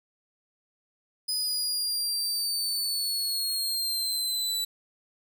sawtooth exponential sweep, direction down, 5010 to 3951 Hz, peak -24 dBFS, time 1.28-4.65 s, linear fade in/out 10 ms, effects none

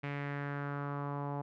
sawtooth tone with low-pass filter sweep, 142.8 Hz, D3, 48 cents flat, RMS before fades -38 dBFS, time 0.03-1.42 s, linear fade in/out 10 ms, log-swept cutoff 2300 to 870 Hz, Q 3, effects none

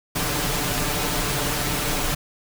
pink noise with comb filter, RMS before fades -24 dBFS, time 0.15-2.15 s, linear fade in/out 10 ms, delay 6.8 ms, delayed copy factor +0.7, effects none

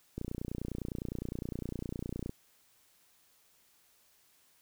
click train, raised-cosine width 3 ms, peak -24 dBFS, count 64, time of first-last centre 0.18-2.294 s, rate 29.8 Hz, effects white hiss -67 dBFS RMS until 4.61 s

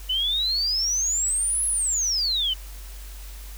sine exponential two-way sweep, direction up then down, 2960 to 10810 to 2960 Hz, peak -21 dBFS, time 0.09-2.54 s, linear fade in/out 10 ms, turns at 1.66 s, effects added 48 Hz sine -36 dBFS peak until 3.57 s + white hiss -46 dBFS RMS until 3.57 s

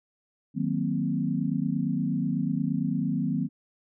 sine chord, C half-diminished seventh, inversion first, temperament equal, 155.56 / 185 / 233.1 / 261.6 Hz, Eb3 / Gb3 / Bb3 / C4, 0 / 0 / 0 / 0 cents, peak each -30 dBFS, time 0.54-3.49 s, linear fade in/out 50 ms, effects none

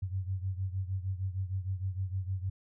sine beating tone pair, 93 / 99.5 Hz, F#2 / G2, +9 / +26 cents, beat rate 6.5 Hz, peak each -33 / -37 dBFS, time 0.02-2.5 s, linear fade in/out 10 ms, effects none

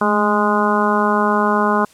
harmonic tone with a mistuned harmonic, 207.7 Hz, G#3, in tune, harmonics 1 / 2 / 3 / 4 / 5 / 6 / 7, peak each -19 / -21 / -23 / -22 / -19 / -22 / -24 dBFS, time 0.01-1.85 s, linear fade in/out 5 ms, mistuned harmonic 1, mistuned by +41 cents, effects white hiss -49 dBFS RMS until 1.93 s + low-pass 10000 Hz 12 dB/octave

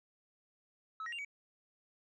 sine tone with pitch steps, 1297 / 1888 / 2787 / 2268 Hz, E6 / A#6 / F7 / C#7, -28 / +22 / -4 / +39 cents, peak -37 dBFS, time 1-1.248 s, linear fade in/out 2 ms, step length 62 ms, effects tanh soft clip ceiling -38 dBFS

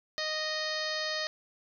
harmonic tone, 620 Hz, D#5, 6 cents flat, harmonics 1 / 2 / 3 / 4 / 5 / 6 / 7 / 8 / 9 / 10, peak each -37 / -42 / -36 / -46 / -44 / -41 / -37 / -40 / -50 / -49 dBFS, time 0.18-1.27 s, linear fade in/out 0 ms, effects none

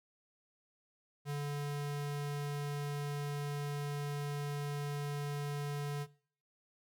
square tone, 144.6 Hz, D3, 27 cents flat, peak -36 dBFS, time 1.25-6.07 s, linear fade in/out 50 ms, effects noise-tail reverb RT60 0.5 s tail -20 dB re dry

